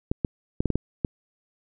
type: clicks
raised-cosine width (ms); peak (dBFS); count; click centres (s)
3; -10; 7; 0.115 / 0.248 / 0.605 / 0.657 / 0.703 / 0.756 / 1.048
effects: none